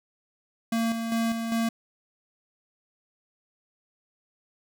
square tone with tremolo, 228.3 Hz, A#3, 36 cents flat, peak -24 dBFS, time 0.72-1.69 s, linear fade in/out 5 ms, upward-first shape square, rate 2.5 Hz, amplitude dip 45%, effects none

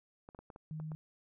clicks, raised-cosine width 1 ms, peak -36 dBFS, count 7, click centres 0.289 / 0.348 / 0.39 / 0.502 / 0.561 / 0.8 / 0.918 s
sine tone, 156 Hz, D#3, 5 cents sharp, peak -39 dBFS, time 0.71-0.95 s, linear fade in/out 0 ms
effects none

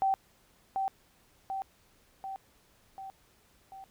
sine tone with echo, 774 Hz, G5, 22 cents flat, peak -24 dBFS, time 0.02-0.14 s, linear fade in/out 0 ms, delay 740 ms, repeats 5, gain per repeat -4 dB, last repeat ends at 3.84 s, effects pink hiss -65 dBFS RMS until 3.9 s

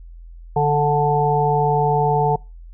harmonic tone, 146.83 Hz, D3, in tune, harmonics 1 / 3 / 5 / 6, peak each -20 / -20 / -20 / -20 dBFS, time 0.56-2.36 s, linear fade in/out 5 ms, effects noise-tail reverb RT60 0.3 s tail -26 dB re dry + added 42 Hz sine -36 dBFS peak until 2.73 s

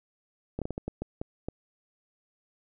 slowing click train, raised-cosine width 2 ms, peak -19 dBFS, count 9, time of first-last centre 0.59-1.486 s, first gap 27 ms, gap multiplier 1.39, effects none

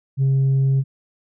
sine tone, 135.1 Hz, C#3, 44 cents flat, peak -12 dBFS, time 0.17-0.84 s, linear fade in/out 50 ms, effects tanh soft clip ceiling -13 dBFS

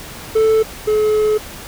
triangle tone pair in turn, 440 / 427.7 Hz, A4 / A4, 0 / -49 cents, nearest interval unison, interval 49 cents, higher first, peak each -8 / -10 dBFS, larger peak first, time 0.35-0.63 / 0.87-1.38 s, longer second, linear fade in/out 10 ms, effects pink hiss -33 dBFS RMS until 1.67 s

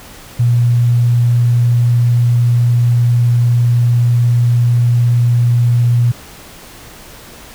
sine tone, 120 Hz, B2, 49 cents flat, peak -8 dBFS, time 0.39-6.12 s, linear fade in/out 10 ms, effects pink hiss -36 dBFS RMS until 7.54 s

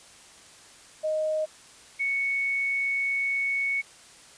sine tone pair in turn, 622.3 / 2218 Hz, D#5 / C#7, 0 / 0 cents, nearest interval octave + minor seventh, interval 2200 cents, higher second, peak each -24 dBFS, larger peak neither, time 1.03-1.46 / 1.99-3.82 s, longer second, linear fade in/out 20 ms, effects white hiss -51 dBFS RMS until 4.37 s + resampled to 22050 Hz

